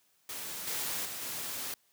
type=noise with level steps; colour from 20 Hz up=white; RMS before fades=-40 / -35 / -40 / -38 dBFS; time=0.29-1.74 s; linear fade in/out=2 ms; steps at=0.67 / 1.05 / 1.22 s; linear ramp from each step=5 ms; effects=white hiss -70 dBFS RMS until 1.92 s + high-pass 100 Hz 12 dB/octave